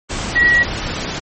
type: tone in noise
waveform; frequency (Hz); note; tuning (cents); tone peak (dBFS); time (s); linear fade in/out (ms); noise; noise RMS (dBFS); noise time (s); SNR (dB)
sine; 1920; B6; -49; -9; 0.35-0.64; 20; pink; -23; 0.09-1.2; +11
effects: MP3 32 kbps